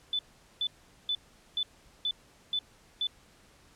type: tone bursts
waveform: sine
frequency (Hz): 3497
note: A7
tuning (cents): -11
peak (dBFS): -27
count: 7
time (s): 0.13-3.07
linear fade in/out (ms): 2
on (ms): 60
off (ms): 420
effects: pink hiss -60 dBFS RMS until 3.75 s + low-pass 10000 Hz 12 dB/octave